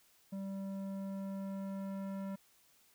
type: tone with low-pass filter sweep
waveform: square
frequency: 194.7 Hz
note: G3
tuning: 12 cents flat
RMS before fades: -41 dBFS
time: 0.32-2.36 s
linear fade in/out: 10 ms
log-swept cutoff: 590 to 1300 Hz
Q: 0.73
effects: white hiss -68 dBFS RMS until 2.94 s